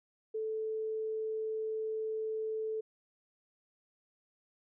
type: tone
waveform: sine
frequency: 438.1 Hz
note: A4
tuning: 7 cents flat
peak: -33 dBFS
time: 0.34-2.81 s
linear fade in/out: 10 ms
effects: none